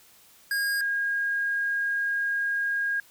square / sine tone pair in turn, 1628 / 1628 Hz, G#6 / G#6, -35 / -35 cents, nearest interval unison, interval 0 cents, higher neither, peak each -25 / -24 dBFS, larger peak second, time 0.51-0.81 / 0.81-3 s, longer second, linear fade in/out 2 ms, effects white hiss -56 dBFS RMS until 3.1 s

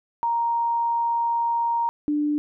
sine tone pair in turn, 934 / 296.3 Hz, A#5 / D4, +3 / +15 cents, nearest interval octave + minor sixth, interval 1988 cents, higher first, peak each -20 dBFS, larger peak neither, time 0.23-1.89 / 2.08-2.38 s, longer first, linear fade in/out 0 ms, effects none

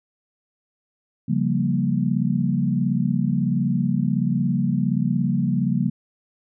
sine chord, G half-diminished seventh, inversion second, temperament equal, 138.59 / 174.61 / 196 / 233.1 Hz, Db3 / F3 / G3 / Bb3, 0 / 0 / 0 / 0 cents, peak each -24 dBFS, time 1.28-5.9 s, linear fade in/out 10 ms, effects none

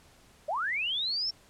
sine linear sweep, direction up, 547 to 5500 Hz, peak -28 dBFS, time 0.48-1.31 s, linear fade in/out 10 ms, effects pink hiss -59 dBFS RMS until 1.49 s + low-pass 11000 Hz 12 dB/octave

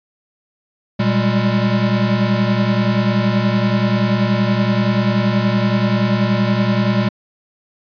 square tone cluster, 118.6 / 195 / 205.5 Hz, A#2 / G3 / G#3, +30 / -9 / -18 cents, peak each -19 dBFS, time 0.99-7.09 s, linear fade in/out 10 ms, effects resampled to 11025 Hz

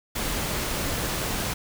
pink noise, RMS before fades -28 dBFS, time 0.15-1.54 s, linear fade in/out 10 ms, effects none

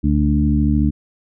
harmonic tone with a mistuned harmonic, 73.42 Hz, D2, in tune, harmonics 1 / 2 / 3 / 4, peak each -17 / -20 / -18 / -20 dBFS, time 0.03-0.91 s, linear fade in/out 20 ms, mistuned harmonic 1, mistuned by -29 cents, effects none

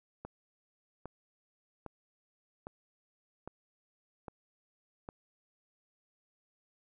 click train, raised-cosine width 1 ms, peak -28 dBFS, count 7, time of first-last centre 0.25-5.089 s, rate 1.24 Hz, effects none

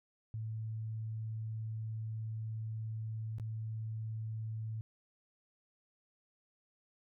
sine tone with dropouts, 110.4 Hz, A2, 6 cents sharp, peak -37 dBFS, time 0.34-4.81 s, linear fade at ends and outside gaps 0 ms, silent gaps 3.384-3.398 s, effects none

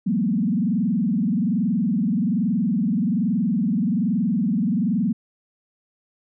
sine tone with frequency modulation, 209.8 Hz, G#3, 18 cents sharp, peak -18 dBFS, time 0.06-5.13 s, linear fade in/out 10 ms, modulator 21.2 Hz, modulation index 1.8, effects none

